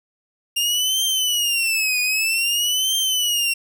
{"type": "tone with vibrato", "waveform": "sawtooth", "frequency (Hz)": 2794, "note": "F7", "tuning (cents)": 0, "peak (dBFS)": -15, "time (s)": [0.56, 3.54], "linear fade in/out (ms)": 10, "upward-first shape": "triangle", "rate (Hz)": 0.52, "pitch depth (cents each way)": 220, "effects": []}